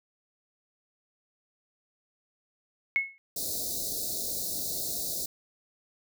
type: tone with exponential decay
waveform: sine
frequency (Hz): 2186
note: C#7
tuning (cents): -25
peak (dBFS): -19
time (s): 2.96-3.18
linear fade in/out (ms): 0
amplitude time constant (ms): 46
type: band-stop noise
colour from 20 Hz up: white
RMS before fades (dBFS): -33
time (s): 3.36-5.26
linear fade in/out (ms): 5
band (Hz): 720 to 3800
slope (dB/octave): 96
effects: none